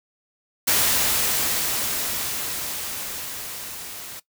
white noise with level ramp, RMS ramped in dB -19 to -37 dBFS, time 0.67-4.2 s, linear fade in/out 10 ms, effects noise-tail reverb RT60 0.1 s tail -18 dB re dry

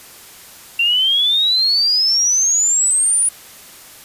sine exponential sweep, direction up, 2731 to 9810 Hz, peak -12 dBFS, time 0.79-3.29 s, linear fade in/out 5 ms, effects white hiss -40 dBFS RMS until 4.04 s + resampled to 32000 Hz

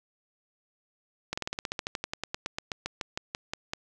slowing click train, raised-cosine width 0.2 ms, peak -14 dBFS, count 24, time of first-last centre 1.33-3.735 s, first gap 45 ms, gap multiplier 1.07, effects none

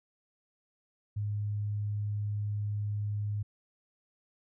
sine tone, 103.83 Hz, G#2, in tune, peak -30 dBFS, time 1.16-3.43 s, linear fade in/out 10 ms, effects none

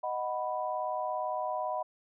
sine chord, B major, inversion first, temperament equal, 622.3 / 740 / 987.8 Hz, D#5 / F#5 / B5, 0 / 0 / 0 cents, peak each -35 / -35 / -35 dBFS, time 0.03-1.83 s, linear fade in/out 10 ms, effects none

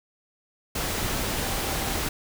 sine tone in noise, 779 Hz, G5, 11 cents flat, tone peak -39 dBFS, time 1.42-1.99 s, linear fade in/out 5 ms, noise pink, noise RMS -28 dBFS, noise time 0.75-2.09 s, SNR -14 dB, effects none

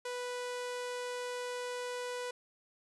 sawtooth tone, 493.3 Hz, B4, 2 cents flat, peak -33 dBFS, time 0.05-2.31 s, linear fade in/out 5 ms, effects resampled to 24000 Hz + 12-bit

